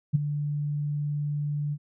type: tone with ADSR envelope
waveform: sine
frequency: 146.83 Hz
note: D3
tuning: in tune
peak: -15 dBFS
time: 0.13-1.78 s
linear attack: 22 ms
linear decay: 15 ms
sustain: -11 dB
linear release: 54 ms
effects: none